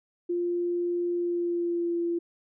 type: tone with pitch glide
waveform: sine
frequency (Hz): 349.2 to 341.8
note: F4 to F4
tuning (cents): 0 to -37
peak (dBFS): -25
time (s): 0.29-2.19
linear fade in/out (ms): 10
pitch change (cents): -37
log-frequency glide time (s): 1.13-1.99
effects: none

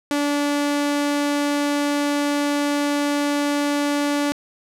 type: tone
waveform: sawtooth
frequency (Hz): 289.2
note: D4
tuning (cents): -27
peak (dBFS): -15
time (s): 0.11-4.32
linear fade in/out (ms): 0
effects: low-pass 11000 Hz 12 dB/octave

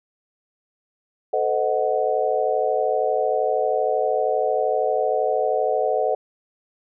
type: chord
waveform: sine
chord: A diminished seventh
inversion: none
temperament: equal with one note detuned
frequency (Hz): 440 / 512.8 / 622.3 / 740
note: A4 / C5 / Eb5 / Gb5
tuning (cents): 0 / -35 / 0 / 0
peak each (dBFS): -24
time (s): 1.33-6.15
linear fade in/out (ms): 5
effects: none

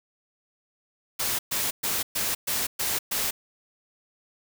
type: noise bursts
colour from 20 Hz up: white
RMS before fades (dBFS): -27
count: 7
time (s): 1.19-3.31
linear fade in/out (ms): 10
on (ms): 200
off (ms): 120
effects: none

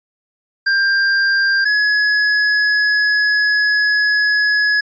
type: tone pair in turn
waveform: square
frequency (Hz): 1590 / 1687.5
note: G6 / G#6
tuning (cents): +24 / +27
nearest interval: minor second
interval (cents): 103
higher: second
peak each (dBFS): -13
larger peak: neither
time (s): 0.66-1.65 / 1.65-4.81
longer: second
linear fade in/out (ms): 10
effects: resampled to 16000 Hz

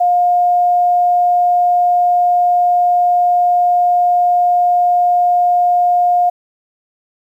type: tone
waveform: sine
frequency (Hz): 710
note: F5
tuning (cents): +28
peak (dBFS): -9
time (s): 0-6.3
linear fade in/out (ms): 10
effects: 8-bit

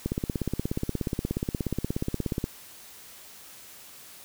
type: click train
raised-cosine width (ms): 3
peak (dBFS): -14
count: 41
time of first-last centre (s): 0.06-2.441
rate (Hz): 16.8
effects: white hiss -48 dBFS RMS until 4.24 s

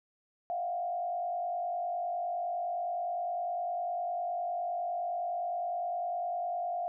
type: tone with frequency modulation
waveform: sine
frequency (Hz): 703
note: F5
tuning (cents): +11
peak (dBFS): -31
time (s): 0.5-6.88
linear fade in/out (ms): 0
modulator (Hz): 49.8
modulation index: 0.74
effects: none

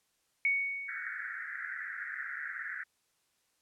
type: tone with exponential decay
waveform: sine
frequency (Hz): 2227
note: C#7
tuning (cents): +7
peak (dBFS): -24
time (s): 0.45-1.56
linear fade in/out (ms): 1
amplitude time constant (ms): 240
type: band-pass noise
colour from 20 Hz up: white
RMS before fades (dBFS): -40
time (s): 0.88-2.84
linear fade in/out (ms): 10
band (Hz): 1400 to 2000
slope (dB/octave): 96
effects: white hiss -75 dBFS RMS until 3.61 s + low-pass 11000 Hz 12 dB/octave

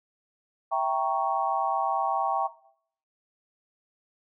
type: chord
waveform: sine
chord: E diminished seventh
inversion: none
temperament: equal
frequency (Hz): 659.3 / 784 / 932.3 / 1108.7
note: E5 / G5 / Bb5 / Db6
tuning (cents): 0 / 0 / 0 / 0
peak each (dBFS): -30 / -27 / -30 / -29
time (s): 0.71-2.48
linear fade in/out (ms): 20
effects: noise-tail reverb RT60 0.6 s tail -17 dB re dry

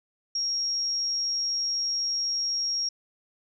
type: tone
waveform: sine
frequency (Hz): 5588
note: F8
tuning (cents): 0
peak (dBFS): -25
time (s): 0.35-2.89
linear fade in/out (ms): 5
effects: none

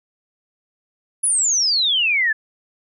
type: exponential sweep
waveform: sine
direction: down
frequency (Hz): 10490 to 1695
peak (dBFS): -15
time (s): 1.23-2.33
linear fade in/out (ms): 10
effects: none

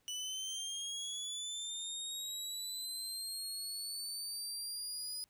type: linear sweep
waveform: 25% pulse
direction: up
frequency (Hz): 2960 to 4978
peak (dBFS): -35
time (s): 0.08-5.24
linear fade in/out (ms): 0
effects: pink hiss -75 dBFS RMS until 5.29 s

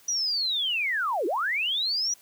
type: linear two-way sweep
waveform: sine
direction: down then up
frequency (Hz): 5910 to 311.1 to 5910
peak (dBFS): -24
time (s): 0.08-2.14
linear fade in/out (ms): 5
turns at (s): 1.26
effects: white hiss -56 dBFS RMS until 2.21 s + high-pass 100 Hz 12 dB/octave

